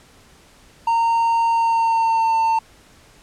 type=tone with pitch glide; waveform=triangle; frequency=921 to 899.4 Hz; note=A#5 to A5; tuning=-21 to +38 cents; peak=-13 dBFS; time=0.87-2.59 s; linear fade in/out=5 ms; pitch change=-41 cents; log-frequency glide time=1.51-2.39 s; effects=pink hiss -50 dBFS RMS until 3.22 s + low-pass 10000 Hz 12 dB/octave